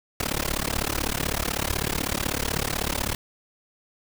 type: noise with amplitude modulation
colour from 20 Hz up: pink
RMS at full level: -23 dBFS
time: 0.2-3.15 s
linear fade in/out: 2 ms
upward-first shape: sine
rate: 36 Hz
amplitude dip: 100%
effects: none